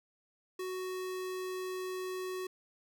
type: tone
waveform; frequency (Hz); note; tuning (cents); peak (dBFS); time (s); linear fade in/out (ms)
square; 370.8; F#4; +4; -37; 0.59-2.47; 5
effects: none